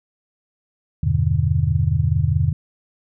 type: chord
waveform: sine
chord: E minor seventh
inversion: none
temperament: just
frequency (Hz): 82.41 / 98.89 / 123.61 / 148.33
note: E2 / G2 / B2 / D3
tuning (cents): 0 / +16 / +2 / +18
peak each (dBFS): -21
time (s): 1.03-2.53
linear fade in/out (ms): 5
effects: none